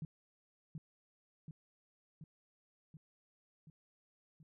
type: tone with echo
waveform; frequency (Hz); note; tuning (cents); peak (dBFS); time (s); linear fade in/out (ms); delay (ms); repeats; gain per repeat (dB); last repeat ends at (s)
sine; 155.56; D#3; 0; -39; 0.02-0.05; 2; 730; 6; -3; 4.43
effects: none